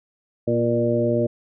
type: harmonic tone with a mistuned harmonic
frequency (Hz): 118.5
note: A#2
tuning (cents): +29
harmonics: 1 / 2 / 3 / 4 / 5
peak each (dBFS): -25 / -24 / -24 / -25 / -23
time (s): 0.47-1.27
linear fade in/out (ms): 10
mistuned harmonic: 3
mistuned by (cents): -22
effects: none